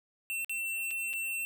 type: tone with dropouts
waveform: square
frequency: 2699 Hz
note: E7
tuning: 40 cents sharp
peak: -33 dBFS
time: 0.3-1.45 s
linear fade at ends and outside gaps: 0 ms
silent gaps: 0.446-0.495 / 0.907-0.911 / 1.131-1.136 s
effects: none